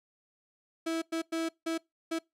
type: tone bursts at uneven times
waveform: 35% pulse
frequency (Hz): 327.3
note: E4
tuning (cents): -12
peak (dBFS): -28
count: 5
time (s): 0.86-1.02 / 1.12-1.22 / 1.32-1.49 / 1.66-1.78 / 2.11-2.19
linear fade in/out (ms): 10
effects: noise-tail reverb RT60 0.2 s tail -24 dB re dry + low-pass 10000 Hz 12 dB/octave